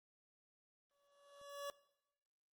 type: tone with exponential growth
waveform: 25% pulse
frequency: 568 Hz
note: C#5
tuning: 42 cents sharp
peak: -38 dBFS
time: 0.91-1.7 s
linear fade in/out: 1 ms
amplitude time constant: 170 ms
effects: noise-tail reverb RT60 0.9 s tail -20 dB re dry + Opus 24 kbps